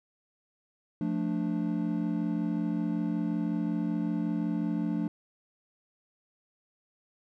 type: chord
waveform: triangle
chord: D minor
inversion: first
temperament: equal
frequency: 174.61 / 220 / 293.7 Hz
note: F3 / A3 / D4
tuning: 0 / 0 / 0 cents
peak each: -30 dBFS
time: 1.01-5.08 s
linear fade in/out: 2 ms
effects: none